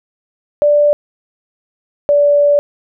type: tone pair in turn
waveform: sine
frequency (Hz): 587.3 / 579.2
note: D5 / D5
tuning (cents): 0 / -24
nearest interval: unison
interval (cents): 24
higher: first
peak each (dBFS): -7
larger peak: neither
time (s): 0.62-0.93 / 2.09-2.59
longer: second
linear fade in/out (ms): 0
effects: none